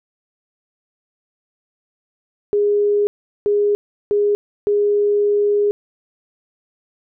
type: tone bursts at uneven times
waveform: sine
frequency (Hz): 411.6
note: G#4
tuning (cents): -16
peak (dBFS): -13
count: 4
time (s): 2.53-3.07 / 3.46-3.75 / 4.11-4.35 / 4.67-5.71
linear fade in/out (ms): 0
effects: none